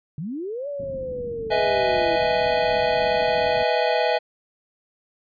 sine linear two-way sweep, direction up then down, 134.5 to 580 to 327.7 Hz, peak -27 dBFS, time 0.18-2.16 s, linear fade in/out 2 ms, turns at 0.68 s
white low-pass noise, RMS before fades -39 dBFS, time 0.79-3.63 s, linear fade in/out 2 ms, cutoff 260 Hz, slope 24 dB/octave
square chord, E major seventh, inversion second, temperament equal, 493.9 / 622.3 / 659.3 / 830.6 Hz, B4 / D#5 / E5 / G#5, 0 / 0 / 0 / 0 cents, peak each -25 dBFS, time 1.5-4.19 s, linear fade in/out 20 ms
effects resampled to 11025 Hz

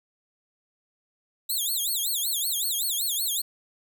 5% pulse tone with vibrato, 3758 Hz, A#7, 13 cents sharp, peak -18 dBFS, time 1.49-3.42 s, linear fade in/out 10 ms, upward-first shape sine, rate 5.3 Hz, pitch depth 270 cents each way, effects none

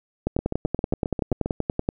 two click trains, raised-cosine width 2 ms, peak -12 / -9 dBFS, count 9 / 18, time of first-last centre 0.39-1.46 / 0.27-1.889 s, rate 7.48 / 10.5 Hz, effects none

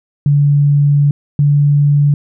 sine tone pair in turn, 144 / 144.66 Hz, D3 / D3, -34 / -26 cents, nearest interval unison, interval 8 cents, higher second, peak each -7 dBFS, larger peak neither, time 0.26-1.11 / 1.39-2.14 s, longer first, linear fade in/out 2 ms, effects none

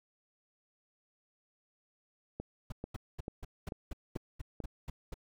click train, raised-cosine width 2 ms, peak -25 dBFS, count 6, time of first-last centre 2.4-4.603 s, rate 2.27 Hz
brown noise bursts, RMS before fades -39 dBFS, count 11, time 2.7-5.142 s, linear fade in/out 5 ms, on 22 ms, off 220 ms
effects none

